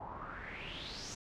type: noise with low-pass filter sweep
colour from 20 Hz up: pink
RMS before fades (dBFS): -45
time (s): 0-1.15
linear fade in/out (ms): 10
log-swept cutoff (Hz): 810 to 6600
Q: 5.4
effects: none